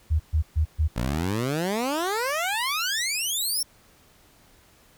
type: tone bursts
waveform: sine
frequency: 77.9 Hz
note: D#2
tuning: 3 cents sharp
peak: -18 dBFS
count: 4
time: 0.1-0.882 s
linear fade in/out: 20 ms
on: 98 ms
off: 130 ms
type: exponential sweep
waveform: 15% pulse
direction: up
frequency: 54.7 to 5600 Hz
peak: -18 dBFS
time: 0.96-3.63 s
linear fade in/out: 5 ms
effects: pink hiss -57 dBFS RMS until 4.97 s